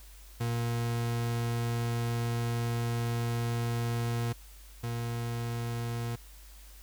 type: tone pair in turn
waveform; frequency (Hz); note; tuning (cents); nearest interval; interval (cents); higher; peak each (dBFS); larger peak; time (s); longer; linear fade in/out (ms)
40% pulse; 117.7 / 117.7; A#2 / A#2; +17 / +17; unison; 0; neither; -28 / -31; first; 0.4-4.33 / 4.83-6.16; first; 10
effects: added 50 Hz sine -49 dBFS peak until 6.82 s + white hiss -56 dBFS RMS until 6.82 s